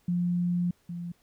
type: tone pair in turn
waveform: sine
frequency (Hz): 175.9 / 172.88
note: F3 / F3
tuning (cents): +13 / -17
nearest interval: unison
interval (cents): 30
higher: first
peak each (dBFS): -24 / -33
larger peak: first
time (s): 0.08-0.71 / 0.89-1.12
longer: first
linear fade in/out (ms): 5
effects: pink hiss -67 dBFS RMS until 1.22 s